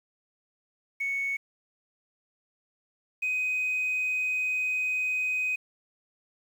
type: tone pair in turn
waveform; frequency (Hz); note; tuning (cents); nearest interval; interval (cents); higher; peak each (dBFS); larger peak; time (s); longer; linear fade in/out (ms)
sine; 2217 / 2509; C#7 / D#7; 0 / +14; major second; 214; second; -26 / -24; second; 1-1.37 / 3.22-5.56; second; 10
effects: tanh soft clip ceiling -23 dBFS + 9-bit